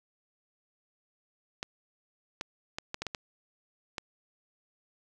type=clicks; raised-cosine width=0.2 ms; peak=-17 dBFS; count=8; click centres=1.629 / 2.411 / 2.785 / 2.944 / 3.02 / 3.067 / 3.148 / 3.982 s; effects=none